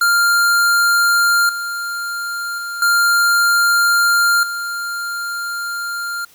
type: tone with level steps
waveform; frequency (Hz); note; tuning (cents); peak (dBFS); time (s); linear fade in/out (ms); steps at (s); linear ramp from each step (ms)
square; 1396.9; F6; 0; -12 / -22 / -24 / -12 / -22; 0.01-6.25; 5; 1.49 / 2.58 / 2.82 / 4.43; 2
effects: white hiss -49 dBFS RMS until 6.34 s